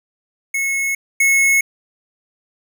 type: tone pair in turn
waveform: square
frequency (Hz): 2186 / 2186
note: C#7 / C#7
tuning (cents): -25 / -25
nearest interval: unison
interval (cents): 0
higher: neither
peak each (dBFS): -18 / -12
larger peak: second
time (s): 0.54-0.95 / 1.2-1.61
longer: neither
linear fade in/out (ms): 5
effects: none